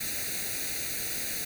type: noise with comb filter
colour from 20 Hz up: white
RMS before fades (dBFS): -33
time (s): 0-1.45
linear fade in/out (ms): 10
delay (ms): 0.47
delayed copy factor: +0.85
effects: none